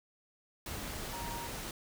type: tone in noise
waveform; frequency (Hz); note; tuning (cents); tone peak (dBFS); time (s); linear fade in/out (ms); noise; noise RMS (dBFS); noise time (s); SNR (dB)
sine; 939; A#5; +12; -42; 1.13-1.47; 2; pink; -41; 0.66-1.71; -4
effects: none